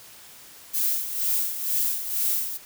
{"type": "noise with tremolo", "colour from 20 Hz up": "violet", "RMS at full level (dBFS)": -23, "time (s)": [0.73, 2.58], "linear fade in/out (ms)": 20, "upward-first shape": "sine", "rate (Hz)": 2.1, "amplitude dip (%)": 65, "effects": ["white hiss -47 dBFS RMS until 2.65 s"]}